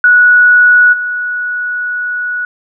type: tone with level steps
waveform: sine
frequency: 1467 Hz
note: F#6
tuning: 15 cents flat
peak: -3 / -14 dBFS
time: 0.04-2.45 s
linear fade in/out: 2 ms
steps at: 0.92 s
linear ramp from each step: 20 ms
effects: none